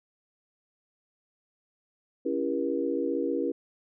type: chord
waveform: sine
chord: C# diminished seventh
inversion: none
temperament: just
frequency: 277.2 / 332.6 / 399.1 / 479 Hz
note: C#4 / E4 / G4 / Bb4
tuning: 0 / +16 / +31 / +47 cents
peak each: -31 / -31 / -33 / -31 dBFS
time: 2.25-3.52 s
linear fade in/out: 10 ms
effects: none